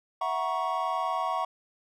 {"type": "chord", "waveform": "triangle", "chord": "F# dominant seventh", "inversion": "third", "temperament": "equal with one note detuned", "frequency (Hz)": [659.3, 740, 949.2, 1108.7], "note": ["E5", "F#5", "A#5", "C#6"], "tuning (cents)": [0, 0, 31, 0], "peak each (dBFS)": [-33, -30, -31, -29], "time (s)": [0.21, 1.45], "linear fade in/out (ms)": 5, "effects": []}